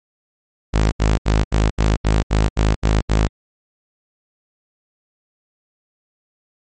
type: tone bursts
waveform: sawtooth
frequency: 53 Hz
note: G#1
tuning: 36 cents sharp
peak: -9 dBFS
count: 10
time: 0.73-3.278 s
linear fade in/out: 20 ms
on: 190 ms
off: 72 ms
effects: MP3 32 kbps